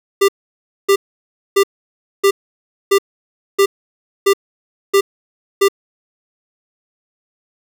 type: tone bursts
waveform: square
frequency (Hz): 396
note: G4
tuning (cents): +18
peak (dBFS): -9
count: 9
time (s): 0.21-5.685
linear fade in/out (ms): 10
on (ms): 75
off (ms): 600
effects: none